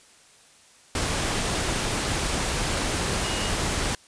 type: tone in noise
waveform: sine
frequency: 2873 Hz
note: F7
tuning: 48 cents sharp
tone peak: -34 dBFS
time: 3.24-3.49 s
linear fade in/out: 2 ms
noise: pink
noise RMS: -26 dBFS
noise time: 0.95-3.95 s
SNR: -11 dB
effects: white hiss -54 dBFS RMS until 4.07 s + resampled to 22050 Hz